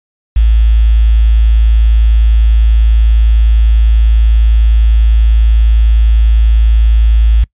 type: tone with quantisation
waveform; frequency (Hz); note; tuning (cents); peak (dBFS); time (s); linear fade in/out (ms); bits
sine; 55.2; A1; +6; -4; 0.36-7.44; 5; 5
effects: noise-tail reverb RT60 0.1 s tail -24 dB re dry + resampled to 8000 Hz